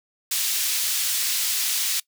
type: high-pass noise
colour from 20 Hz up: pink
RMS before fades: -24 dBFS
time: 0.31-2 s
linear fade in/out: 5 ms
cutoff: 3600 Hz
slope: 12 dB/octave
effects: noise-tail reverb RT60 0.1 s tail -22 dB re dry